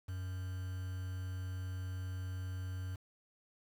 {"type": "tone with quantisation", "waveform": "triangle", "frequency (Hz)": 92.5, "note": "F#2", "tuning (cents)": 0, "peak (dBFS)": -36, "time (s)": [0.08, 2.96], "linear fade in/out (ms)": 10, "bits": 9, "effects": []}